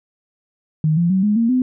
sine tone with pitch steps, 155.56 / 171.61 / 189.32 / 208.9 / 230.4 / 254.2 Hz, D#3 / F3 / F#3 / G#3 / A#3 / C4, 0 / -30 / +40 / +10 / -20 / -50 cents, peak -13 dBFS, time 0.84-1.62 s, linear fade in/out 2 ms, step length 130 ms, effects none

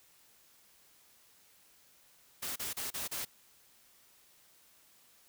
white noise bursts, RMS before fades -38 dBFS, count 5, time 2.42-3.252 s, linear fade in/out 10 ms, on 140 ms, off 33 ms, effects white hiss -64 dBFS RMS until 5.28 s

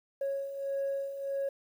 sine beating tone pair, 550 / 551.6 Hz, C#5 / C#5, -14 / -9 cents, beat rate 1.6 Hz, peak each -37 / -31 dBFS, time 0.21-1.49 s, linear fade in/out 5 ms, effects tanh soft clip ceiling -27 dBFS + 10-bit

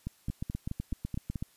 two click trains, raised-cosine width 5 ms, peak -21 / -22 dBFS, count 10 / 7, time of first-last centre 0.3-1.425 / 0.07-1.358 s, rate 8 / 4.66 Hz, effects white hiss -64 dBFS RMS until 1.56 s + resampled to 32000 Hz

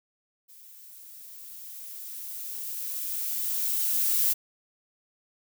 violet noise with level ramp, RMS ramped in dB -51 to -23 dBFS, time 0.48-4.34 s, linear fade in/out 20 ms, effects none

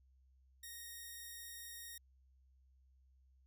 5% pulse tone, 1864.7 Hz, A#6, in tune, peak -38 dBFS, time 0.63-1.98 s, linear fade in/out 5 ms, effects added 65 Hz sine -66 dBFS peak until 3.46 s

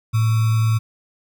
sine tone with sample-and-hold, 111.3 Hz, A2, 20 cents sharp, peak -14 dBFS, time 0.13-0.79 s, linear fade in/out 20 ms, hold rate 1225 Hz, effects none

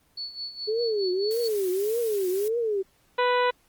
sine tone with tremolo, 4435 Hz, C#8, in tune, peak -30 dBFS, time 0.17-1.48 s, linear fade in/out 5 ms, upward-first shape sine, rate 4.8 Hz, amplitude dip 75%
sine tone with vibrato, 415.3 Hz, G#4, in tune, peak -23 dBFS, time 0.67-2.83 s, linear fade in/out 20 ms, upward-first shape triangle, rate 1.7 Hz, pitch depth 260 cents each way
blue noise, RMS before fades -39 dBFS, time 1.31-2.48 s, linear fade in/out 0 ms
harmonic tone, 493.9 Hz, B4, in tune, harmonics 1 / 2 / 3 / 4 / 5 / 6 / 7 / 8, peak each -23 / -24 / -31 / -33 / -36 / -38 / -40 / -39 dBFS, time 3.18-3.51 s, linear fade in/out 10 ms
effects pink hiss -64 dBFS RMS until 3.68 s + Opus 24 kbps

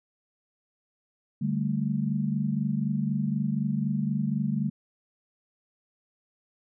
sine chord, D suspended fourth, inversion none, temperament equal, 146.83 / 196 / 220 Hz, D3 / G3 / A3, 0 / 0 / 0 cents, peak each -29 dBFS, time 1.41-4.7 s, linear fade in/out 10 ms, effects none

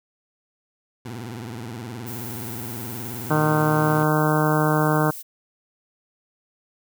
20% pulse tone with vibrato, 116.54 Hz, A#2, in tune, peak -27 dBFS, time 1.05-4.04 s, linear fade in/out 5 ms, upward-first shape sine, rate 19 Hz, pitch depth 170 cents each way
violet noise, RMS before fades -36 dBFS, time 2.06-5.23 s, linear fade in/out 20 ms
harmonic tone, 153.3 Hz, D#3, 25 cents flat, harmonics 1 / 2 / 3 / 4 / 5 / 6 / 7 / 8 / 9 / 10, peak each -21 / -24 / -26 / -27 / -28 / -29 / -29 / -30 / -31 / -31 dBFS, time 3.3-5.11 s, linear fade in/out 10 ms
effects none

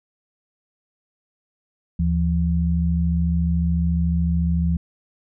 sine tone pair together, 76.1 / 170 Hz, D#2 / F3, -38 / -46 cents, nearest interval octave + major second, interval 1392 cents, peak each -20 dBFS, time 1.99-4.77 s, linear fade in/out 5 ms, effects none

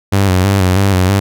sawtooth tone with vibrato, 95.3 Hz, G2, 48 cents flat, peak -5 dBFS, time 0.12-1.2 s, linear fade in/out 10 ms, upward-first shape square, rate 3.1 Hz, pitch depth 61 cents each way, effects none

